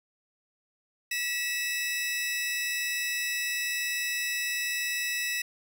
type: tone pair together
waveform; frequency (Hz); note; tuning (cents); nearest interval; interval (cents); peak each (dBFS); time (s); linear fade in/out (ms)
sawtooth; 1941 / 2615; B6 / E7; -31 / -15; perfect fourth; 516; -28; 1.11-5.42; 5
effects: none